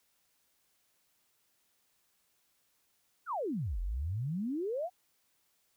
sine exponential two-way sweep, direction down then up, 1544 to 40.79 to 755 Hz, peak -32 dBFS, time 3.26-4.9 s, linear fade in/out 50 ms, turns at 3.8 s, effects white hiss -74 dBFS RMS until 5.76 s

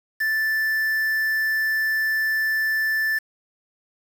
triangle tone with quantisation, 1760 Hz, A6, in tune, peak -18 dBFS, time 0.2-3.19 s, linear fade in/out 10 ms, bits 6, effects none

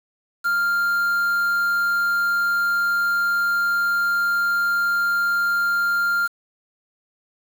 triangle tone with quantisation, 1396.9 Hz, F6, in tune, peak -16 dBFS, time 0.44-6.28 s, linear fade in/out 20 ms, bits 6, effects none

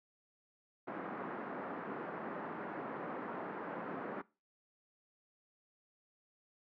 pink band-pass noise, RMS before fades -43 dBFS, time 0.87-4.22 s, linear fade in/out 10 ms, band 200 to 1600 Hz, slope 24 dB/octave, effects noise-tail reverb RT60 0.3 s tail -21 dB re dry

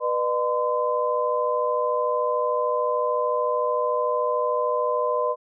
sine tone cluster, 491.5 / 605 / 1024 Hz, B4 / D#5 / C6, -8 / -49 / -38 cents, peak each -25 dBFS, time 0-5.36 s, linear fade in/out 50 ms, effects none

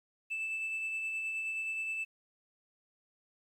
sine tone with tremolo, 2637 Hz, E7, in tune, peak -30 dBFS, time 0.3-2.05 s, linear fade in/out 20 ms, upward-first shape sine, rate 9.5 Hz, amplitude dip 35%, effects tanh soft clip ceiling -32 dBFS + 11-bit

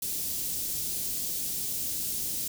white band-stop noise, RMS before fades -32 dBFS, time 0.02-2.48 s, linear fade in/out 5 ms, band 310 to 5000 Hz, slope 12 dB/octave, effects none

